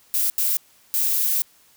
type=noise bursts at uneven times; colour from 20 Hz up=violet; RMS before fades=-21 dBFS; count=3; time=0.14-0.3 / 0.38-0.57 / 0.94-1.42 s; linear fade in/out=0 ms; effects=white hiss -56 dBFS RMS until 1.76 s